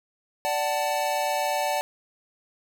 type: chord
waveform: square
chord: D major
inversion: none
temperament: equal with one note detuned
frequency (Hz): 587.3 / 752.1 / 880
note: D5 / F#5 / A5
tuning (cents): 0 / +28 / 0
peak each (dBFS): -29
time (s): 0.45-1.81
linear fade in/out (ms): 0
effects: none